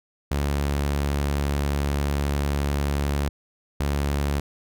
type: tone pair in turn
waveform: sawtooth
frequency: 71.3 / 71.3 Hz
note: C#2 / C#2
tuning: +49 / +49 cents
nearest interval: unison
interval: 0 cents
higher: neither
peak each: -18 dBFS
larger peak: neither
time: 0.31-3.29 / 3.8-4.4 s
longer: first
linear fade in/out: 5 ms
effects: none